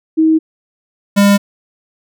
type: tone pair in turn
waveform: sine / square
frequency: 318 / 201.4 Hz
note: D#4 / G3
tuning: +38 / +47 cents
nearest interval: minor sixth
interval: 791 cents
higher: first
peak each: -7 dBFS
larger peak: neither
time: 0.17-0.39 / 1.16-1.38 s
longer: neither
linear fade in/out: 20 ms
effects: none